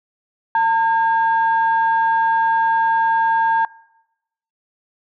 sine tone pair together, 904.9 / 1615 Hz, A5 / G#6, +48 / -49 cents, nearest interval minor seventh, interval 1003 cents, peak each -13 / -21 dBFS, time 0.55-3.65 s, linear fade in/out 2 ms, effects noise-tail reverb RT60 0.9 s tail -23 dB re dry + tanh soft clip ceiling -6 dBFS

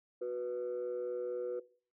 sine tone pair together, 367.8 / 492 Hz, F#4 / B4, -10 / -7 cents, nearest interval perfect fourth, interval 503 cents, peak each -37 / -35 dBFS, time 0.21-1.6 s, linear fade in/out 10 ms, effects noise-tail reverb RT60 0.4 s tail -18 dB re dry + tanh soft clip ceiling -31 dBFS

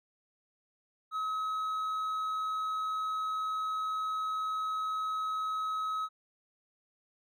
sine tone with hard clipping, 1279 Hz, D#6, 47 cents sharp, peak -32 dBFS, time 1.11-6.09 s, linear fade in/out 50 ms, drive 3 dB, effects none

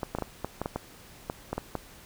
clicks, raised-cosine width 1 ms, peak -16 dBFS, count 12, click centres 0.032 / 0.15 / 0.186 / 0.223 / 0.446 / 0.616 / 0.659 / 0.76 / 1.299 / 1.53 / 1.58 / 1.753 s, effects pink hiss -51 dBFS RMS until 2.05 s

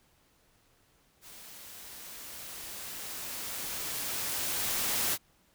white noise with level ramp, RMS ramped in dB -50 to -29 dBFS, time 1.21-5.18 s, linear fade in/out 50 ms, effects pink hiss -67 dBFS RMS until 5.54 s

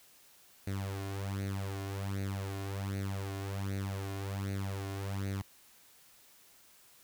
sawtooth tone with flanger, 98 Hz, G2, in tune, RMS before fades -37 dBFS, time 0.67-5.42 s, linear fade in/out 5 ms, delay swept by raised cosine 0.47 to 2.87 ms, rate 1.3 Hz, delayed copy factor +0.75, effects white hiss -61 dBFS RMS until 7.03 s

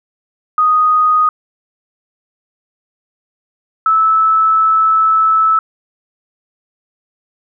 sine tone pair in turn, 1244.5 / 1307.4 Hz, D#6 / E6, 0 / -15 cents, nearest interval minor second, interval 85 cents, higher second, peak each -8 dBFS, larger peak neither, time 0.58-1.29 / 3.86-5.59 s, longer second, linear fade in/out 2 ms, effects none

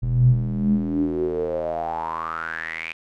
square tone with band-pass filter sweep, 40.73 Hz, E1, 20 cents flat, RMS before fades -23 dBFS, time 0.02-2.93 s, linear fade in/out 10 ms, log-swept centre 95 to 2500 Hz, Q 9.8, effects none

